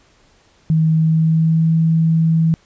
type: tone with pitch glide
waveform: sine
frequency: 159.3 to 162.46 Hz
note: D#3 to E3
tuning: +41 to -25 cents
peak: -11 dBFS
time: 0.7-2.54 s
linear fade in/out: 0 ms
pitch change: +34 cents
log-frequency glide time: 0.92-1.73 s
effects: pink hiss -54 dBFS RMS until 2.65 s + resampled to 16000 Hz